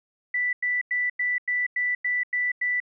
sine tone bursts, 1975.5 Hz, B6, in tune, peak -22 dBFS, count 9, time 0.34-2.802 s, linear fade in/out 5 ms, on 190 ms, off 94 ms, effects none

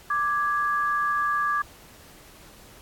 sine tone pair together, 1174.7 / 1661.3 Hz, D6 / G#6, 0 / 0 cents, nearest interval tritone, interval 600 cents, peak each -23 / -27 dBFS, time 0.1-1.62 s, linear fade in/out 5 ms, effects pink hiss -50 dBFS RMS until 2.81 s + AAC 64 kbps

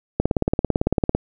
click train, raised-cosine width 2 ms, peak -4 dBFS, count 18, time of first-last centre 0.2-1.15 s, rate 17.9 Hz, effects none

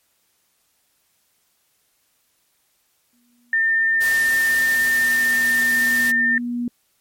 sine tone with exponential growth, 241.1 Hz, B3, 41 cents flat, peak -20 dBFS, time 3.13-6.68 s, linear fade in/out 2 ms, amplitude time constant 770 ms
sine tone, 1804 Hz, A6, 43 cents sharp, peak -15 dBFS, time 3.53-6.38 s, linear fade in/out 2 ms
white noise, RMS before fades -29 dBFS, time 4-6.12 s, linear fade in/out 20 ms
effects white hiss -65 dBFS RMS until 7 s + MP3 64 kbps

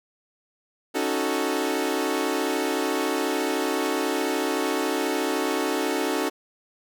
sawtooth chord, D# half-diminished seventh, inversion third, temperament equal, 277.2 / 311.1 / 370 / 440 Hz, C#4 / D#4 / F#4 / A4, 0 / 0 / 0 / 0 cents, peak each -25 dBFS, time 0.94-6.3 s, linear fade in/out 20 ms, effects none

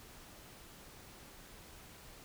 silence, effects pink hiss -55 dBFS RMS until 2.24 s

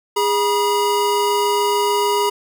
square tone pair together, 410.6 / 967 Hz, G#4 / B5, -20 / -37 cents, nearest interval octave + minor third, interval 1483 cents, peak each -19 dBFS, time 0.16-2.3 s, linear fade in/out 10 ms, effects none

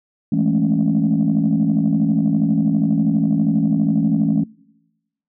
sine chord, A major seventh, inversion second, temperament equal, 164.81 / 207.7 / 220 / 277.2 Hz, E3 / G#3 / A3 / C#4, 0 / 0 / 0 / 0 cents, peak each -19 dBFS, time 0.32-4.44 s, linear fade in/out 5 ms, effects noise-tail reverb RT60 1.0 s tail -25 dB re dry + tanh soft clip ceiling -8 dBFS

